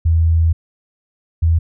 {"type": "tone pair in turn", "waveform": "sine", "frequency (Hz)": [82, 82.32], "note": ["E2", "E2"], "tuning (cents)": [-9, -2], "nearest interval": "unison", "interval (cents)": 7, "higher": "second", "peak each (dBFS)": -10, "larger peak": "neither", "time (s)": [[0.05, 0.53], [1.42, 1.59]], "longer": "first", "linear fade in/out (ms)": 10, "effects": []}